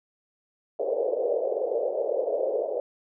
pink band-pass noise, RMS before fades -27 dBFS, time 0.79-2.8 s, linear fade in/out 2 ms, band 440 to 600 Hz, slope 48 dB/octave, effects none

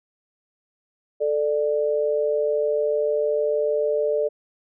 sine tone pair together, 439.7 / 593 Hz, A4 / D5, -1 / +17 cents, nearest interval perfect fourth, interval 518 cents, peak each -22 dBFS, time 1.2-4.29 s, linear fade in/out 20 ms, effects none

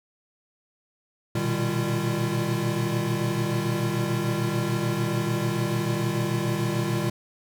square tone cluster, 117.7 / 124.5 / 153.5 / 197.4 / 341.9 Hz, A#2 / B2 / D#3 / G3 / F4, +17 / +14 / -23 / +12 / -37 cents, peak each -31 dBFS, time 1.35-7.1 s, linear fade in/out 5 ms, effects none

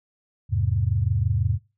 sine chord, E augmented, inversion none, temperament just, 82.41 / 103.01 / 128.76 Hz, E2 / G#2 / B#2, 0 / -14 / -27 cents, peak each -25 / -22 / -26 dBFS, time 0.49-1.59 s, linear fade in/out 50 ms, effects noise-tail reverb RT60 0.3 s tail -26 dB re dry

